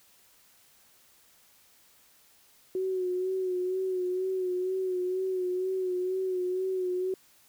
sine tone with vibrato, 370 Hz, F#4, in tune, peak -27 dBFS, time 2.75-7.14 s, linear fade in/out 2 ms, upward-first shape sine, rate 2.1 Hz, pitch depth 39 cents each way, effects white hiss -61 dBFS RMS until 7.48 s

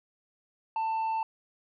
triangle tone with tanh clipping, 890 Hz, A5, 20 cents sharp, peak -28 dBFS, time 0.76-1.23 s, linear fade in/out 2 ms, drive 8 dB, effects none

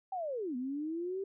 sine linear two-way sweep, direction down then up, 784 to 242.3 to 396 Hz, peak -34 dBFS, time 0.12-1.24 s, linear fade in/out 5 ms, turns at 0.56 s, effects none

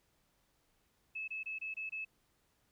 sine tone bursts, 2600 Hz, E7, 24 cents flat, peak -38 dBFS, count 6, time 1.15-2.05 s, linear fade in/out 10 ms, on 130 ms, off 24 ms, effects pink hiss -75 dBFS RMS until 2.71 s

